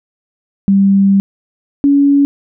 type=tone pair in turn; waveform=sine; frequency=196.5 / 282.1 Hz; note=G3 / C#4; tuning=+4 / +30 cents; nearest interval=tritone; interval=626 cents; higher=second; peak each=-6 dBFS; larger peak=neither; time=0.68-1.2 / 1.84-2.25 s; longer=first; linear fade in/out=0 ms; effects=none